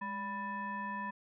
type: tone with frequency modulation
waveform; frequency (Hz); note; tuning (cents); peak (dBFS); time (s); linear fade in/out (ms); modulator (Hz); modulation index
sine; 987.8; B5; 0; -36; 0.01-1.11; 10; 783; 1
effects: none